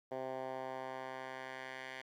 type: tone with band-pass filter sweep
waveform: 10% pulse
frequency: 130.81 Hz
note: C3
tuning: in tune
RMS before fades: -44 dBFS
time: 0.11-2.02 s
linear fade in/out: 10 ms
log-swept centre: 610 to 2100 Hz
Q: 1.4
effects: 12-bit